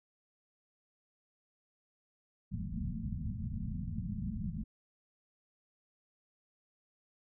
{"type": "low-pass noise", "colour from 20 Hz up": "white", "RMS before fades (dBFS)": -38, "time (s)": [2.51, 4.64], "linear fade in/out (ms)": 10, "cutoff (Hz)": 230, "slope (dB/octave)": 96, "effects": []}